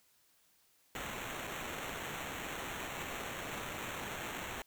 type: noise with sample-and-hold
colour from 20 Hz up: white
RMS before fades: -42 dBFS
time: 0.95-4.62 s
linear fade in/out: 2 ms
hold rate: 4900 Hz
effects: white hiss -70 dBFS RMS until 4.66 s